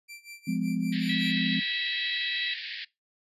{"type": "tone with tremolo", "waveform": "sawtooth", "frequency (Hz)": 2349, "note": "D7", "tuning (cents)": 0, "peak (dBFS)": -38, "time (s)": [0.08, 1.33], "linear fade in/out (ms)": 20, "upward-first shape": "sine", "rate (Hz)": 5.3, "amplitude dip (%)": 90}
{"type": "chord", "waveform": "sine", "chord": "F minor", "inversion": "none", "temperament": "equal with one note detuned", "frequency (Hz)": [174.61, 207.7, 254.9], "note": ["F3", "Ab3", "C4"], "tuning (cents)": [0, 0, -45], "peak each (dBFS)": -30, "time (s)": [0.47, 1.6], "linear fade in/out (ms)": 10}
{"type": "band-pass noise", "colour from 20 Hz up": "pink", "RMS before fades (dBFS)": -38, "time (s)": [0.92, 2.85], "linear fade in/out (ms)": 10, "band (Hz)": [1700, 4800], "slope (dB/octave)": 96}
{"type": "harmonic tone", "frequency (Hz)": 651, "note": "E5", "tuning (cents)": -22, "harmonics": [3, 4, 5, 6], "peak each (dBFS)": [-33, -36, -36, -32], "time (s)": [1.09, 2.54], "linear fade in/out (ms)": 5}
{"effects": ["noise-tail reverb RT60 0.2 s tail -21 dB re dry", "resampled to 32000 Hz"]}